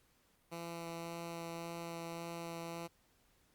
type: tone with vibrato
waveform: 10% pulse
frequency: 168.2 Hz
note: E3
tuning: 35 cents sharp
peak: -34 dBFS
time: 0.51-2.88 s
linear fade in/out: 20 ms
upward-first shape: sine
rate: 1.8 Hz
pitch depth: 8 cents each way
effects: pink hiss -72 dBFS RMS until 3.54 s + Opus 48 kbps